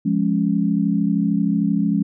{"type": "chord", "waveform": "sine", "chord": "Db major", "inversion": "first", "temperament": "equal", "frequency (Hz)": [174.61, 207.7, 277.2], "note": ["F3", "Ab3", "Db4"], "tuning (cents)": [0, 0, 0], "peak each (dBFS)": [-21, -19, -22], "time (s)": [0.05, 2.03], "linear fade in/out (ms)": 10, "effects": []}